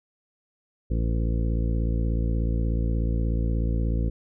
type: harmonic tone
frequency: 56.6 Hz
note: A1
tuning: 50 cents sharp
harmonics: 1 / 2 / 3 / 4 / 5 / 6 / 8 / 9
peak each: -23 / -29 / -33 / -35 / -37 / -39 / -41 / -42 dBFS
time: 0.9-4.1 s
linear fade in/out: 10 ms
effects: none